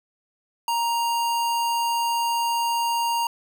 square tone, 935 Hz, A#5, 5 cents sharp, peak -22 dBFS, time 0.68-3.27 s, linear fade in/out 2 ms, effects none

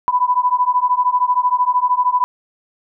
sine beating tone pair, 987.8 / 1000.8 Hz, B5 / B5, 0 / +23 cents, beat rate 13 Hz, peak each -16 dBFS, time 0.08-2.24 s, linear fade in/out 0 ms, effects none

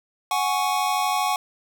square chord, F# suspended second, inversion none, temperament just, 740 / 832.5 / 1110 Hz, F#5 / G#5 / C#6, 0 / +4 / +2 cents, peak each -26 dBFS, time 0.31-1.36 s, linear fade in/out 2 ms, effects none

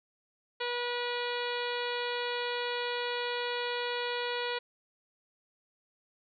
harmonic tone, 484.8 Hz, B4, 32 cents flat, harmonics 1 / 2 / 3 / 4 / 5 / 6 / 7 / 8 / 9, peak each -35 / -38 / -40 / -41 / -42 / -43 / -43 / -44 / -45 dBFS, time 0.6-4.59 s, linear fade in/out 10 ms, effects none

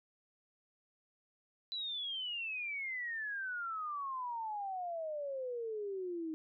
sine exponential sweep, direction down, 4000 to 311.1 Hz, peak -37 dBFS, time 1.72-6.34 s, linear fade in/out 0 ms, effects none

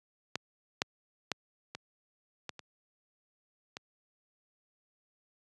clicks, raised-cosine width 0.2 ms, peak -15 / -10 / -13 / -22 / -20 / -27 / -23 dBFS, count 7, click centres 0.356 / 0.819 / 1.317 / 1.75 / 2.493 / 2.593 / 3.769 s, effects high-pass 100 Hz 12 dB/octave + resampled to 24000 Hz

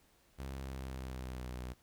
sawtooth tone with pitch glide, 67 to 62.15 Hz, C2 to B1, +42 to +12 cents, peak -37 dBFS, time 0.38-1.74 s, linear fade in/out 20 ms, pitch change -130 cents, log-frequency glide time 0.58-1.56 s, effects pink hiss -69 dBFS RMS until 1.82 s

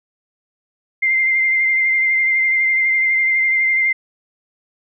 sine tone with vibrato, 2093 Hz, C7, in tune, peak -13 dBFS, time 1.02-3.93 s, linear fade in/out 10 ms, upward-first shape triangle, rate 12 Hz, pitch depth 26 cents each way, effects none

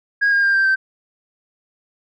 sine tone with pitch steps, 1640 / 1618.4 / 1597 / 1575.9 / 1555.1 Hz, G#6 / G#6 / G6 / G6 / G6, -22 / -45 / +32 / +9 / -14 cents, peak -11 dBFS, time 0.21-0.76 s, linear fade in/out 20 ms, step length 110 ms, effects tanh soft clip ceiling -11 dBFS

